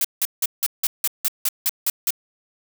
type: noise bursts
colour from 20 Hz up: blue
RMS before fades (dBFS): -20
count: 11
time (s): 0.01-2.106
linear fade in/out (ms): 2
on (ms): 36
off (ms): 170
effects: none